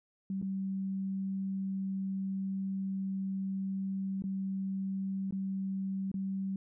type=tone with dropouts; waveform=sine; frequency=192.8 Hz; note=G3; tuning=28 cents flat; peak=-32 dBFS; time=0.3-6.56 s; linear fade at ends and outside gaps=2 ms; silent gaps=0.416-0.425 / 4.222-4.239 / 5.309-5.324 / 6.116-6.141 s; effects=none